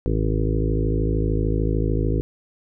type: harmonic tone with a mistuned harmonic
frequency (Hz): 53.3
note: G#1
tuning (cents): +46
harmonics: 1 / 2 / 3 / 5 / 6 / 7 / 8 / 9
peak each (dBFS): -22 / -25 / -27 / -29 / -30 / -30 / -31 / -32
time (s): 0.06-2.21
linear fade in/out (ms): 0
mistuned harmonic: 1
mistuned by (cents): -20
effects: none